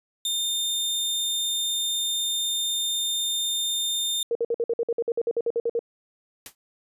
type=tone; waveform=sawtooth; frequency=3624 Hz; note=A#7; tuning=50 cents flat; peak=-21 dBFS; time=0.25-4.23 s; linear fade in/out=2 ms
type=tone bursts; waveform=sine; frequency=467.1 Hz; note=A#4; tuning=3 cents sharp; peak=-21 dBFS; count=16; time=4.31-5.792 s; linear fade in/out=2 ms; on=42 ms; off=54 ms
type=noise with exponential decay; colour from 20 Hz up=white; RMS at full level=-34 dBFS; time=6.46-6.55 s; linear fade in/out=1 ms; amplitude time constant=19 ms
effects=resampled to 32000 Hz